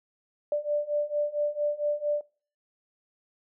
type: beating tone pair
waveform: sine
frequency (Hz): 587.3 / 591.7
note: D5 / D5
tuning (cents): 0 / +13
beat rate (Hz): 4.4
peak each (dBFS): -29 / -28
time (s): 0.52-2.21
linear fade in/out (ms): 2
effects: noise-tail reverb RT60 0.4 s tail -21 dB re dry